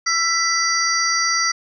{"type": "tone cluster", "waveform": "sine", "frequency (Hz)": [1342, 1984, 4667, 5810], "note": ["E6", "B6", "D8", "F#8"], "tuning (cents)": [31, 7, -12, -32], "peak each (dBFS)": -22, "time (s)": [0.06, 1.52], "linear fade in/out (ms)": 10, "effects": []}